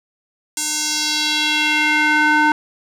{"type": "tone with band-pass filter sweep", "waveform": "square", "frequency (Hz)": 302.9, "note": "D#4", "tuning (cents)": -46, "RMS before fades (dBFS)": -17, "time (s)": [0.57, 2.52], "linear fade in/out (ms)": 2, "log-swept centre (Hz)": [7900, 1200], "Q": 2, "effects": []}